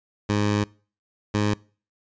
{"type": "tone pair in turn", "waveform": "15% pulse", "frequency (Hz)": [103.83, 104.43], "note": ["G#2", "G#2"], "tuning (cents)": [0, 10], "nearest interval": "unison", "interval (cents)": 10, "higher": "second", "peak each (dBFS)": -14, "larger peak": "neither", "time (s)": [[0.29, 0.64], [1.34, 1.54]], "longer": "first", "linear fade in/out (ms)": 5, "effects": ["noise-tail reverb RT60 0.4 s tail -24 dB re dry", "resampled to 16000 Hz"]}